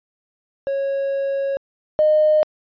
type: tone pair in turn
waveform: triangle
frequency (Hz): 550 / 613.2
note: C#5 / D#5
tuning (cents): -14 / -25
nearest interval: major second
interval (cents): 189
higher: second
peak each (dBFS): -17 / -8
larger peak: second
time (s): 0.67-1.57 / 1.99-2.43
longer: first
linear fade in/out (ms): 0
effects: tanh soft clip ceiling -10 dBFS + resampled to 11025 Hz